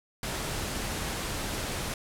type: noise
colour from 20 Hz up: pink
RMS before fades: -33 dBFS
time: 0.23-1.94 s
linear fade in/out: 2 ms
effects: low-pass 12000 Hz 12 dB/octave